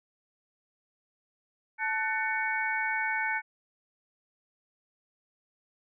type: tone cluster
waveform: sine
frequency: 876 / 1501 / 1787 / 2230 Hz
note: A5 / F#6 / A6 / C#7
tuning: -8 / +24 / +26 / +10 cents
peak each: -33 / -32 / -35 / -32 dBFS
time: 1.78-3.42 s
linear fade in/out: 50 ms
effects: none